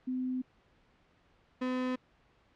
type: tone pair in turn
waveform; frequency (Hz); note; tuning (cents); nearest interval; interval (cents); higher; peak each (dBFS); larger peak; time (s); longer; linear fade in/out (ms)
sine / 35% pulse; 255.5 / 254.2; C4 / C4; -41 / -50; unison; 9; first; -31 / -29; second; 0.07-0.42 / 1.61-1.96; neither; 10
effects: pink hiss -67 dBFS RMS until 2.55 s + low-pass 3000 Hz 12 dB/octave